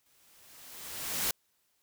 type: noise with exponential growth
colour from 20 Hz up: white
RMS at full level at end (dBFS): -29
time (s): 0.06-1.31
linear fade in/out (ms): 2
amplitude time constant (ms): 270
effects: white hiss -74 dBFS RMS until 1.82 s